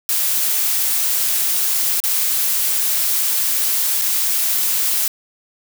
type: noise with dropouts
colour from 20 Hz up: blue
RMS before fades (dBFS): -18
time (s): 0.09-5.08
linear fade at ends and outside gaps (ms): 1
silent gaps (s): 2.002-2.038 / 4.015-4.019
effects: none